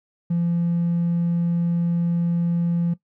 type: tone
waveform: triangle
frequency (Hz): 171.1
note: F3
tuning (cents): -35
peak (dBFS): -15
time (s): 0.3-2.94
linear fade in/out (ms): 10
effects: noise-tail reverb RT60 0.1 s tail -19 dB re dry + tanh soft clip ceiling -15 dBFS